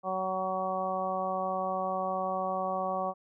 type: harmonic tone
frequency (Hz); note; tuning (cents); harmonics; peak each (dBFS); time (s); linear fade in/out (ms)
187.7; F#3; +25; 1 / 2 / 3 / 4 / 5 / 6; -40 / -42 / -34 / -33 / -41 / -35; 0.03-3.14; 50
effects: none